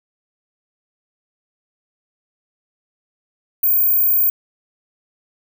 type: tone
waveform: sine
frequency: 15270 Hz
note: A#9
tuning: 40 cents sharp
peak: -12 dBFS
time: 3.63-4.3 s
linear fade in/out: 5 ms
effects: none